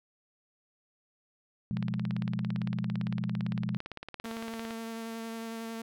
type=chord; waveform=sine; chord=F diminished; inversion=second; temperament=equal; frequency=123.47 / 174.61 / 207.7 Hz; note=Cb3 / F3 / Ab3; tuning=0 / 0 / 0 cents; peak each=-34 dBFS; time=1.71-3.77 s; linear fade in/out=0 ms
type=click train; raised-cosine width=0.3 ms; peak=-24 dBFS; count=53; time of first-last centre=1.77-4.708 s; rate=17.7 Hz
type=tone with vibrato; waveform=sawtooth; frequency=226.8 Hz; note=A#3; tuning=47 cents flat; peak=-33 dBFS; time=4.24-5.82 s; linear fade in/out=5 ms; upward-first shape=triangle; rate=11 Hz; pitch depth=15 cents each way
effects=none